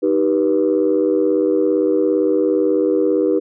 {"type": "chord", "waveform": "sine", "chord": "Eb augmented", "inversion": "none", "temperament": "just", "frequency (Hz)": [311.1, 388.9, 486.1], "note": ["Eb4", "G4", "B4"], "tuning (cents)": [0, -14, -28], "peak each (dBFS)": -17, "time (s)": [0.02, 3.4], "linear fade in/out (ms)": 20, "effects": ["tanh soft clip ceiling -6 dBFS"]}